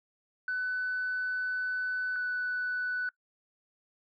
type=tone pair in turn; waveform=sine; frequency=1500 / 1489.6 Hz; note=F#6 / F#6; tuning=+23 / +11 cents; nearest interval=unison; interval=12 cents; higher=first; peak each=-28 dBFS; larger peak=neither; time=0.48-2.16 / 2.16-3.09 s; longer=first; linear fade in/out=2 ms; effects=noise-tail reverb RT60 0.1 s tail -23 dB re dry + tanh soft clip ceiling -26 dBFS